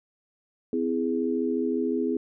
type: chord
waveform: sine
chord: C augmented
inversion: none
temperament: equal with one note detuned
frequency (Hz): 255.7 / 329.6 / 415.3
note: C4 / E4 / G#4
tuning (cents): -40 / 0 / 0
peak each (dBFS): -27 / -29 / -28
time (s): 0.73-2.17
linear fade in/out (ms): 2
effects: none